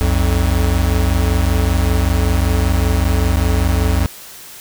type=tone pair together; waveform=square; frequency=61.41 / 86.6 Hz; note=B1 / F2; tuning=-9 / -14 cents; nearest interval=tritone; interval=595 cents; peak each=-16 dBFS; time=0.01-4.06 s; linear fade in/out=0 ms; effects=white hiss -36 dBFS RMS until 4.6 s